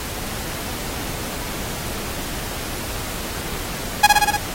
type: tone with echo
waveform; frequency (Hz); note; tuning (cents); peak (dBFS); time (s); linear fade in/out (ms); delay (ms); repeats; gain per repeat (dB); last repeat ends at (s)
sawtooth; 830.6; G#5; 0; -3; 4.03-4.07; 10; 60; 5; -2; 4.37
effects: pink hiss -29 dBFS RMS until 4.54 s + AAC 48 kbps